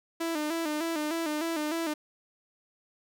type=tone with vibrato; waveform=sawtooth; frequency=316.3 Hz; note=D#4; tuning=29 cents sharp; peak=-25 dBFS; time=0.2-1.94 s; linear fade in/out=10 ms; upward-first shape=square; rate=3.3 Hz; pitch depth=81 cents each way; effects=none